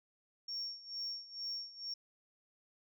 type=tone with tremolo; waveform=sine; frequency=5510 Hz; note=F8; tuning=24 cents flat; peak=-36 dBFS; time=0.48-1.94 s; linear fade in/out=5 ms; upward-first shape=sine; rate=2.2 Hz; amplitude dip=85%; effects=tanh soft clip ceiling -33 dBFS